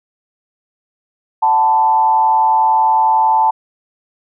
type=tone with frequency modulation; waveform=sine; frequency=880 Hz; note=A5; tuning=in tune; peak=-9 dBFS; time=1.42-3.51 s; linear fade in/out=10 ms; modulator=131 Hz; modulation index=0.63; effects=none